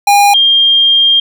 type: tone pair in turn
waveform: square / sine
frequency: 812 / 3207 Hz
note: G#5 / G7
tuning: -39 / +39 cents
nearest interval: 2 octaves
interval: 2378 cents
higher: second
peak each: -5 dBFS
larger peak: neither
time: 0.07-0.34 / 0.34-1.2 s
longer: second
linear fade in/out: 5 ms
effects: none